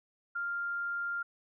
sine tone, 1396.9 Hz, F6, in tune, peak -32 dBFS, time 0.35-1.23 s, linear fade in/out 10 ms, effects none

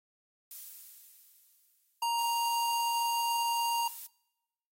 violet noise with exponential decay, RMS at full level -42 dBFS, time 0.51-2.49 s, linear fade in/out 1 ms, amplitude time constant 430 ms
square tone, 935 Hz, A#5, 5 cents sharp, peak -29 dBFS, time 2.02-3.88 s, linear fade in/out 5 ms
violet noise, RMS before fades -42 dBFS, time 2.18-4.07 s, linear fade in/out 10 ms
effects noise-tail reverb RT60 1.0 s tail -25 dB re dry + AAC 48 kbps

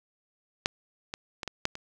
clicks, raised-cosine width 0.2 ms, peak -7 / -17 / -17 / -16 / -8 / -22 dBFS, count 6, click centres 0.659 / 1.139 / 1.432 / 1.477 / 1.654 / 1.754 s, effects none

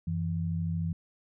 sine tone pair together, 92 / 165.26 Hz, F#2 / E3, -9 / +5 cents, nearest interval minor seventh, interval 1014 cents, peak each -32 / -30 dBFS, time 0.07-0.93 s, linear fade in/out 5 ms, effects none

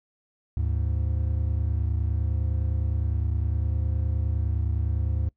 triangle tone pair together, 74.06 / 103.83 Hz, D2 / G#2, +15 / 0 cents, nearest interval tritone, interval 585 cents, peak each -23 / -26 dBFS, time 0.57-5.29 s, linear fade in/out 0 ms, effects noise-tail reverb RT60 0.1 s tail -20 dB re dry

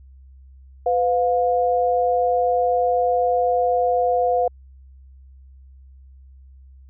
sine tone pair together, 502 / 710 Hz, B4 / F5, +28 / +28 cents, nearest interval tritone, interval 600 cents, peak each -19 dBFS, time 0.86-4.48 s, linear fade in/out 5 ms, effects added 66 Hz sine -43 dBFS peak until 6.89 s

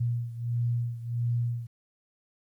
sine beating tone pair, 118.6 / 120.1 Hz, A#2 / B2, +30 / -48 cents, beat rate 1.5 Hz, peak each -28 / -32 dBFS, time 0-1.67 s, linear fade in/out 10 ms, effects 11-bit

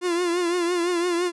45% pulse tone with vibrato, 349.2 Hz, F4, in tune, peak -21 dBFS, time 0.01-1.32 s, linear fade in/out 50 ms, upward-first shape triangle, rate 5.9 Hz, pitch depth 75 cents each way, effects resampled to 24000 Hz

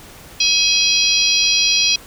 harmonic tone with a mistuned harmonic, 816 Hz, G#5, 31 cents flat, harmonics 3 / 4 / 5 / 6 / 7, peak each -19 / -19 / -19 / -19 / -19 dBFS, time 0.4-1.96 s, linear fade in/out 5 ms, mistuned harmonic 3, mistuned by +63 cents, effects pink hiss -40 dBFS RMS until 2.06 s

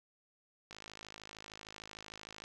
click train, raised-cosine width 0.2 ms, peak -30 dBFS, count 93, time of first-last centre 0.71-2.439 s, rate 53.2 Hz, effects none

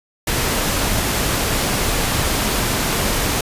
pink noise, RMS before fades -19 dBFS, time 0.27-3.41 s, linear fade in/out 5 ms, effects resampled to 32000 Hz

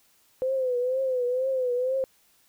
sine tone with vibrato, 510 Hz, C5, 44 cents flat, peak -23 dBFS, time 0.42-2.04 s, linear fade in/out 0 ms, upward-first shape triangle, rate 2.1 Hz, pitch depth 90 cents each way, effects white hiss -63 dBFS RMS until 2.48 s

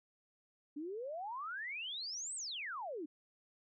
sine exponential two-way sweep, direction up then down, 281 to 8580 to 281 Hz, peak -40 dBFS, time 0.76-3.06 s, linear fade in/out 10 ms, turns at 2.35 s, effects none

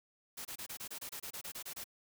white noise bursts, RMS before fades -44 dBFS, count 14, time 0.37-1.842 s, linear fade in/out 10 ms, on 81 ms, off 26 ms, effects none

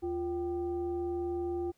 sine tone with frequency modulation, 349.2 Hz, F4, in tune, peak -31 dBFS, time 0.02-1.72 s, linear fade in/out 20 ms, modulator 427 Hz, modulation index 0.51, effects pink hiss -72 dBFS RMS until 1.77 s

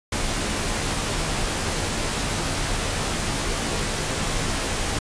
pink noise with comb filter, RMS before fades -25 dBFS, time 0.12-4.99 s, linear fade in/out 5 ms, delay 16 ms, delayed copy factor -0.5, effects resampled to 22050 Hz

